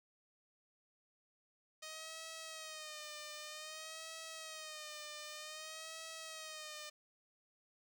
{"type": "tone with vibrato", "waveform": "5% pulse", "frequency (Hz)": 622.3, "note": "D#5", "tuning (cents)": 0, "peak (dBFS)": -35, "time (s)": [1.82, 6.9], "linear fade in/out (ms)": 10, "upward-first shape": "sine", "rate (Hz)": 0.53, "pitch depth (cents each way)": 63, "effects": []}